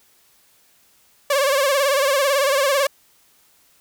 sawtooth tone with vibrato, 554.4 Hz, C#5, in tune, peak -12 dBFS, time 1.3-2.87 s, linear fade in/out 5 ms, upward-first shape sine, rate 18 Hz, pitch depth 90 cents each way, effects white hiss -57 dBFS RMS until 3.8 s

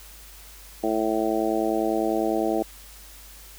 harmonic tone, 110 Hz, A2, in tune, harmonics 2 / 3 / 4 / 5 / 6 / 7, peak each -32 / -25 / -29 / -31 / -28 / -30 dBFS, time 0.83-2.63 s, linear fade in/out 10 ms, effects added 50 Hz sine -47 dBFS peak until 3.58 s + white hiss -47 dBFS RMS until 3.58 s

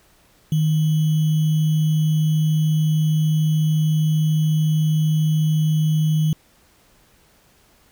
sine tone with sample-and-hold, 155.56 Hz, D#3, in tune, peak -15 dBFS, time 0.52-6.33 s, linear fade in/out 2 ms, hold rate 3150 Hz, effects pink hiss -56 dBFS RMS until 7.91 s

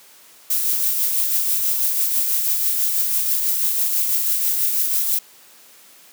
violet noise with tremolo, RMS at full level -18 dBFS, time 0.5-5.19 s, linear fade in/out 5 ms, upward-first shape triangle, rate 6.1 Hz, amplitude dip 40%, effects white hiss -48 dBFS RMS until 6.12 s + high-pass 200 Hz 12 dB/octave

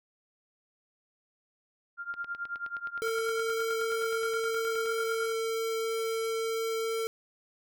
sine tone with tremolo, 1396.9 Hz, F6, in tune, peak -30 dBFS, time 1.97-5.34 s, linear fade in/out 50 ms, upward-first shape triangle, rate 9.3 Hz, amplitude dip 95%
click train, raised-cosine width 0.3 ms, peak -31 dBFS, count 27, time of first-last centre 2.14-4.86 s, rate 9.56 Hz
square tone, 450.5 Hz, A4, 41 cents sharp, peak -30 dBFS, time 3.02-7.07 s, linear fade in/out 0 ms
effects none

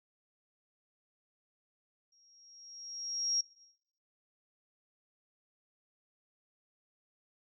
sine tone with exponential growth, 5600 Hz, F8, 4 cents sharp, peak -27 dBFS, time 2.12-3.41 s, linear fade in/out 5 ms, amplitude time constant 280 ms, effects noise-tail reverb RT60 0.8 s tail -19 dB re dry

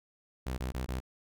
sawtooth tone bursts, 63.7 Hz, C2, 46 cents flat, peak -29 dBFS, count 4, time 0.46-1.003 s, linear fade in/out 10 ms, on 120 ms, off 21 ms, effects none

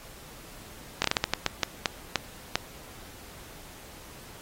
slowing click train, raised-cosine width 0.2 ms, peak -5 dBFS, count 12, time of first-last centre 1.02-2.556 s, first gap 23 ms, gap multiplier 1.33, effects pink hiss -48 dBFS RMS until 4.41 s + AAC 48 kbps

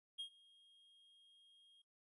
triangle tone with ADSR envelope, 3248 Hz, G#7, 39 cents flat, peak -40 dBFS, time 0.18-1.82 s, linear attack 20 ms, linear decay 91 ms, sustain -24 dB, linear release 6 ms, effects noise-tail reverb RT60 0.3 s tail -24 dB re dry + resampled to 24000 Hz

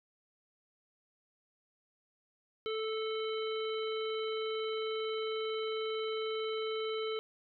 harmonic tone, 438.9 Hz, A4, 4 cents flat, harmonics 1 / 3 / 5 / 7 / 9, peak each -34 / -43 / -47 / -44 / -48 dBFS, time 2.66-7.19 s, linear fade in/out 0 ms, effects none

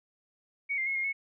sine tone with pitch steps, 2237 / 2103 / 2174 / 2133 / 2197 Hz, C#7 / C7 / C#7 / C7 / C#7, +15 / +8 / -34 / +33 / -16 cents, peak -28 dBFS, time 0.69-1.13 s, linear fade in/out 20 ms, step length 88 ms, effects none

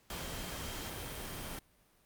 sine tone in noise, 3170 Hz, G7, 19 cents sharp, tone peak -53 dBFS, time 0.1-1.59 s, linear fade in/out 2 ms, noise pink, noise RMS -42 dBFS, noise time 0.1-1.59 s, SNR -14 dB, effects pink hiss -68 dBFS RMS until 2.05 s + Opus 48 kbps

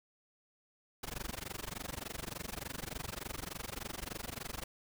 pink noise with amplitude modulation, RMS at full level -39 dBFS, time 1.03-4.64 s, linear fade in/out 5 ms, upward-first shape sine, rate 23.4 Hz, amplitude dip 100%, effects none

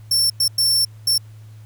sawtooth tone bursts at uneven times, 5420 Hz, E8, 47 cents sharp, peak -12 dBFS, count 4, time 0.11-0.3 / 0.4-0.48 / 0.58-0.85 / 1.07-1.18 s, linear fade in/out 5 ms, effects added 108 Hz sine -38 dBFS peak until 1.65 s + pink hiss -56 dBFS RMS until 1.65 s

